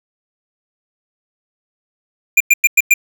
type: tone bursts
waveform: square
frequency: 2395 Hz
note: D7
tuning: 33 cents sharp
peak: -7 dBFS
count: 5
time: 2.37-2.94 s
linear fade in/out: 5 ms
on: 34 ms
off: 100 ms
effects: 7-bit